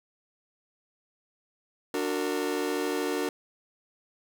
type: chord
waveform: 40% pulse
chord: D augmented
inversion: none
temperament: just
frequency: 293.7 / 367.1 / 458.9 Hz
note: D4 / F#4 / A#4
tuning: 0 / -14 / -27 cents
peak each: -31 dBFS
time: 1.94-3.29 s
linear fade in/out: 2 ms
effects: none